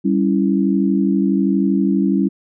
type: chord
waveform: sine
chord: C# diminished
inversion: second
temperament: equal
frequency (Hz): 196 / 277.2 / 329.6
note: G3 / C#4 / E4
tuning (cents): 0 / 0 / 0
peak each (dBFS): -16 / -18 / -20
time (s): 0.04-2.29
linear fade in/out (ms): 20
effects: none